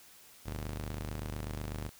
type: ring-modulated tone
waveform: sawtooth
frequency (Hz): 76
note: D#2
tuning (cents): -40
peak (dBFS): -30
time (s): 0.45-1.9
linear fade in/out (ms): 20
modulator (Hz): 23.8
effects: white hiss -57 dBFS RMS until 1.99 s